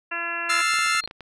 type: harmonic tone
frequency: 340 Hz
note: F4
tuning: 46 cents flat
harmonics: 1 / 2 / 3 / 4 / 5 / 6 / 7 / 8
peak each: -42 / -38 / -36 / -33 / -30 / -39 / -39 / -31 dBFS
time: 0.11-0.62 s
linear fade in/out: 10 ms
type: chord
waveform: 30% pulse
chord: F major seventh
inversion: third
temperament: equal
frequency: 1318.5 / 1396.9 / 1760 / 2093 Hz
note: E6 / F6 / A6 / C7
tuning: 0 / 0 / 0 / 0 cents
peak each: -21 / -24 / -27 / -22 dBFS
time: 0.49-1.01 s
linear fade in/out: 10 ms
type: clicks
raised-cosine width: 0.3 ms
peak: -23 dBFS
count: 8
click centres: 0.738 / 0.789 / 0.863 / 0.951 / 1.039 / 1.076 / 1.111 / 1.207 s
type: tone with exponential growth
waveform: sine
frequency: 4200 Hz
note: C8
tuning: 6 cents sharp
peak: -24 dBFS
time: 0.96-1.06 s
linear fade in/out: 2 ms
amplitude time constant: 20 ms
effects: resampled to 24000 Hz